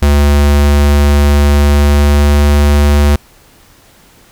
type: tone with pitch glide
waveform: square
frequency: 72.2 to 72.7 Hz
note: D2 to D2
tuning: -29 to -17 cents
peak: -6 dBFS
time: 0.02-3.16 s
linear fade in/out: 5 ms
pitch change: +12 cents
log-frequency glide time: 1.58-2.44 s
effects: pink hiss -44 dBFS RMS until 4.31 s